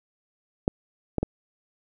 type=clicks; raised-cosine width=2 ms; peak=-7 / -11 / -11 dBFS; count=3; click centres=0.679 / 1.183 / 1.23 s; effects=none